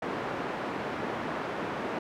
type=band-pass noise; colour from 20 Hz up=pink; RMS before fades=-34 dBFS; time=0.02-1.99 s; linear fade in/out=5 ms; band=230 to 1600 Hz; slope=12 dB/octave; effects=none